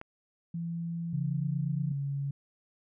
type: click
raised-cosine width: 0.5 ms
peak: -27 dBFS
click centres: 0.014 s
type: tone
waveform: sine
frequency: 168.4 Hz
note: E3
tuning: 37 cents sharp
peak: -32 dBFS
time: 0.54-1.92 s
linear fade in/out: 5 ms
type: tone with pitch glide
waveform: sine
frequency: 138.59 to 139.88 Hz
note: C#3 to C#3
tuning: 0 to +16 cents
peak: -30 dBFS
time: 1.13-2.31 s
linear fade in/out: 5 ms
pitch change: +16 cents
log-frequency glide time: 1.28-1.33 s
effects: none